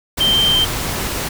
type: tone in noise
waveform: sine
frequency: 3136 Hz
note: G7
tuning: in tune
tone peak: -12 dBFS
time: 0.2-0.65 s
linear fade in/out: 10 ms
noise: pink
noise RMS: -22 dBFS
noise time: 0.17-1.29 s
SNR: +7 dB
effects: none